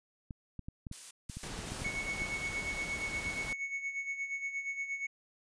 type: clicks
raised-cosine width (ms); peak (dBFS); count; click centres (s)
5; -29; 12; 0.308 / 0.593 / 0.685 / 0.868 / 0.914 / 1.298 / 1.37 / 1.59 / 1.72 / 1.82 / 1.864 / 2.219
type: noise bursts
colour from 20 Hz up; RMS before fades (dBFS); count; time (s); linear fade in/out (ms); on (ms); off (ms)
blue; -45; 3; 0.92-1.85; 5; 190; 180
type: noise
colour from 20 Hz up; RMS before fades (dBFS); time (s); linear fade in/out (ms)
pink; -42; 1.43-3.53; 2
type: tone with tremolo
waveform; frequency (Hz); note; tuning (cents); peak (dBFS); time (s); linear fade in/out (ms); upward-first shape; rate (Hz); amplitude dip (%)
triangle; 2213; C#7; -3; -31; 1.84-5.07; 10; sine; 8.5; 65
effects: resampled to 22050 Hz